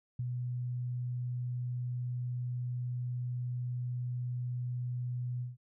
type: tone with ADSR envelope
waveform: sine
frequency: 123.47 Hz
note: B2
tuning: in tune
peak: -31 dBFS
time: 0.19-5.57 s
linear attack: 5 ms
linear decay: 35 ms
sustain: -2 dB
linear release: 160 ms
effects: none